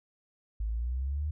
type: exponential sweep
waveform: sine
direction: up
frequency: 51.91 to 77.78 Hz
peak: -29 dBFS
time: 0.6-1.31 s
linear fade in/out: 5 ms
effects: none